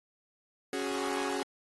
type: chord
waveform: sawtooth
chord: C# suspended fourth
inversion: none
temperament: equal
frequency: 277.2 / 370 / 415.3 Hz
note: C#4 / F#4 / G#4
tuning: 0 / 0 / 0 cents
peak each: -32 dBFS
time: 0.73-1.43 s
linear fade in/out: 2 ms
effects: AAC 32 kbps